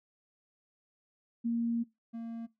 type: tone pair in turn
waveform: sine / triangle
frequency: 233.1 / 229.8 Hz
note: A#3 / A#3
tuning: 0 / -25 cents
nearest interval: unison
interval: 25 cents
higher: first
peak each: -28 / -35 dBFS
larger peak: first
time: 1.44-1.84 / 2.13-2.47 s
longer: first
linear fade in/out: 20 ms
effects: noise-tail reverb RT60 0.2 s tail -20 dB re dry